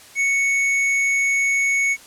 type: tone with hard clipping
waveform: triangle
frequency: 2217 Hz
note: C#7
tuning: in tune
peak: -18 dBFS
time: 0.15-1.97 s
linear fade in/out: 50 ms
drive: 11 dB
effects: white hiss -45 dBFS RMS until 2.06 s + low-pass 11000 Hz 12 dB/octave